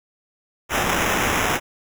white noise with sample-and-hold, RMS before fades -21 dBFS, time 0.69-1.6 s, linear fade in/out 50 ms, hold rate 4410 Hz, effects none

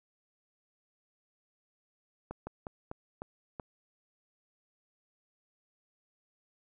slowing click train, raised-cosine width 1 ms, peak -25 dBFS, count 6, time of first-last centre 2.31-3.598 s, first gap 160 ms, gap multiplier 1.24, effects none

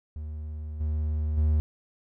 triangle tone with level steps, 76.5 Hz, D#2, 29 cents flat, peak -31 / -23 / -18 dBFS, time 0.16-1.6 s, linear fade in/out 0 ms, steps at 0.8 / 1.37 s, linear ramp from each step 10 ms, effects none

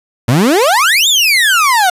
30% pulse exponential two-way sweep, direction up then down, 109.2 to 3729 to 703 Hz, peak -5 dBFS, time 0.28-1.9 s, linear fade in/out 5 ms, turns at 1.08 s, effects resampled to 32000 Hz + 7-bit

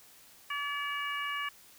harmonic tone, 573 Hz, D5, 43 cents flat, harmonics 2 / 3 / 4 / 5, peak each -36 / -38 / -39 / -40 dBFS, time 0.5-1.49 s, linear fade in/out 5 ms, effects white hiss -57 dBFS RMS until 1.78 s

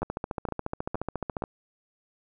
two click trains, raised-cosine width 1 ms, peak -16 / -17 dBFS, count 21 / 4, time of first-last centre 0.03-1.438 / 0.02-1.422 s, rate 14.2 / 2.14 Hz, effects none

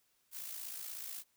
blue noise with amplitude modulation, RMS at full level -42 dBFS, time 0.31-1.24 s, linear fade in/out 50 ms, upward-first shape sine, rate 56.4 Hz, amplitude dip 55%, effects white hiss -75 dBFS RMS until 1.36 s

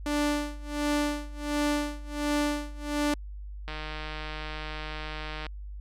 sawtooth tone with tremolo, 293.7 Hz, D4, in tune, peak -20 dBFS, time 0.06-3.14 s, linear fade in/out 2 ms, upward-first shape sine, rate 1.4 Hz, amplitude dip 95%
click train, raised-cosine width 0.3 ms, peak -21 dBFS, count 276, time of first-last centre 3.68-5.466 s, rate 154 Hz
effects added 50 Hz sine -37 dBFS peak until 5.8 s + low-pass 11000 Hz 12 dB/octave

